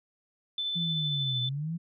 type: tone with tremolo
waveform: sine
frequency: 3520 Hz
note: A7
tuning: in tune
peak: -28 dBFS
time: 0.58-1.49 s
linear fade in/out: 2 ms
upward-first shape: triangle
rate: 13 Hz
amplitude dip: 25%
type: linear two-way sweep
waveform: sine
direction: down then up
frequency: 172.7 to 123.47 to 172.7 Hz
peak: -30 dBFS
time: 0.75-1.78 s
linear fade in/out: 20 ms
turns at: 1.42 s
effects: none